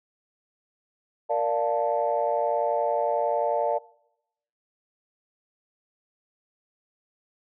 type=chord; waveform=sine; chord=Bb major seventh; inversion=none; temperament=equal; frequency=466.2 / 587.3 / 698.5 / 880 Hz; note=Bb4 / D5 / F5 / A5; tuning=0 / 0 / 0 / 0 cents; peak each=-29 / -25 / -27 / -28 dBFS; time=1.29-3.79 s; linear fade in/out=20 ms; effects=noise-tail reverb RT60 0.8 s tail -22 dB re dry + tanh soft clip ceiling -12 dBFS